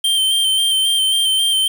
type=tone with vibrato; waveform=square; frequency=3136 Hz; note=G7; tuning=in tune; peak=-14 dBFS; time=0.04-1.68 s; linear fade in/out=5 ms; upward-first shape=square; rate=3.7 Hz; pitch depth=20 cents each way; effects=7-bit